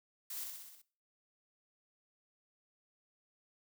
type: noise with echo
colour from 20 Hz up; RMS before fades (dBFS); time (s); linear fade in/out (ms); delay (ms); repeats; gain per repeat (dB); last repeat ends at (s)
blue; -43; 0.3-0.44; 5; 63; 6; -3; 0.818
effects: noise-tail reverb RT60 0.4 s tail -19 dB re dry